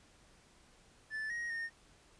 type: tone with pitch steps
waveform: triangle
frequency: 1752 / 1882 / 1836 Hz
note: A6 / A#6 / A#6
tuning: -8 / +16 / -27 cents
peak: -35 dBFS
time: 1.1-1.7 s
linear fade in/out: 50 ms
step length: 200 ms
effects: pink hiss -64 dBFS RMS until 2.19 s + resampled to 22050 Hz